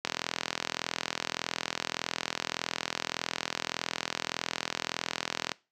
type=click train; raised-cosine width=0.2 ms; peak=-11 dBFS; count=229; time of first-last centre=0.05-5.518 s; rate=41.7 Hz; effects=noise-tail reverb RT60 0.3 s tail -22 dB re dry + high-pass 150 Hz 12 dB/octave